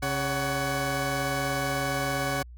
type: tone cluster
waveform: 20% pulse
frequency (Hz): 136.8 / 563 / 744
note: C#3 / C#5 / F#5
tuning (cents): -23 / +27 / +9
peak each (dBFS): -26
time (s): 0.02-2.43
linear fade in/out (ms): 10
effects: added 60 Hz sine -42 dBFS peak until 2.57 s